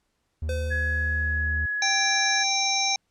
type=tone with pitch glide; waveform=triangle; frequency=78 to 77.37 Hz; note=D#2 to D#2; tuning=+5 to -9 cents; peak=-24 dBFS; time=0.42-1.66 s; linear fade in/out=5 ms; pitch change=-14 cents; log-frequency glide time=1.1-1.37 s
type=tone with exponential decay; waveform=square; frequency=511 Hz; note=C5; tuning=41 cents flat; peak=-29 dBFS; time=0.49-1.83 s; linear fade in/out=2 ms; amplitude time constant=290 ms
type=tone; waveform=sine; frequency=1682 Hz; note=G#6; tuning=22 cents sharp; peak=-25 dBFS; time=0.7-2.44 s; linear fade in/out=20 ms
type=harmonic tone; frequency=784 Hz; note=G5; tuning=in tune; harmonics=1 / 3 / 5 / 7 / 8; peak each=-28 / -28 / -28 / -28 / -28 dBFS; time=1.82-2.96 s; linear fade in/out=2 ms
effects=pink hiss -74 dBFS RMS until 3.1 s + low-pass 10000 Hz 12 dB/octave